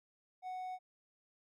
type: tone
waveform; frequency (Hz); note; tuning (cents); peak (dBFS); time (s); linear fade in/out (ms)
triangle; 740; F#5; 0; -38; 0.42-0.79; 50
effects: none